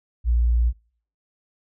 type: tone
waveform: sine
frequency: 58.8 Hz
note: A#1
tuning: 16 cents sharp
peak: -16 dBFS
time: 0.24-0.73 s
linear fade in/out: 50 ms
effects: noise-tail reverb RT60 0.5 s tail -24 dB re dry